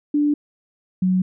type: tone pair in turn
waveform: sine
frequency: 293.7 / 185.02 Hz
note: D4 / F#3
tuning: 0 / 0 cents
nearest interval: minor sixth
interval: 800 cents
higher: first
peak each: -15 dBFS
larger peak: neither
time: 0.14-0.34 / 1.02-1.22 s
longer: neither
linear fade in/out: 5 ms
effects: none